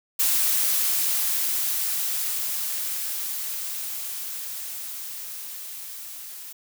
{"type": "noise with level ramp", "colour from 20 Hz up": "blue", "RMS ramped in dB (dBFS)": [-21, -39], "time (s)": [0.19, 6.53], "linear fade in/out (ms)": 10, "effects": []}